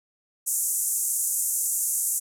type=band-pass noise; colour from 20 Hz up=pink; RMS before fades=-26 dBFS; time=0.46-2.2 s; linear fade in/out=20 ms; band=6900 to 13000 Hz; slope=48 dB/octave; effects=none